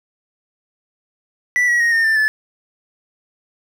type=tone with pitch steps; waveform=triangle; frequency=1967 / 1918.7 / 1871.7 / 1825.8 / 1781 / 1737.3 Hz; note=B6 / A#6 / A#6 / A#6 / A6 / A6; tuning=-7 / +49 / +7 / -36 / +21 / -22 cents; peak=-11 dBFS; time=1.56-2.28 s; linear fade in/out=0 ms; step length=120 ms; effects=none